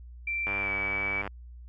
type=tone with pitch glide; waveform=sine; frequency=2349 to 2293 Hz; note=D7 to D7; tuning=0 to -42 cents; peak=-28 dBFS; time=0.27-1.22 s; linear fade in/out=5 ms; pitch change=-42 cents; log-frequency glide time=0.59-0.71 s
type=click train; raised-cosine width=0.5 ms; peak=-20 dBFS; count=81; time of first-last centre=0.47-1.276 s; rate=99.3 Hz
effects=added 60 Hz sine -43 dBFS peak until 1.68 s